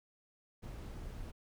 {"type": "noise", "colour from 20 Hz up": "brown", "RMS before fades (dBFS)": -45, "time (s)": [0.62, 1.32], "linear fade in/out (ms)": 20, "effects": []}